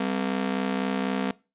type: ring-modulated tone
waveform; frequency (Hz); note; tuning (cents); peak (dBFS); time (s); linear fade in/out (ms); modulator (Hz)
sawtooth; 229.1; A#3; -30; -18; 0-1.31; 2; 32
effects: noise-tail reverb RT60 0.3 s tail -22 dB re dry + resampled to 8000 Hz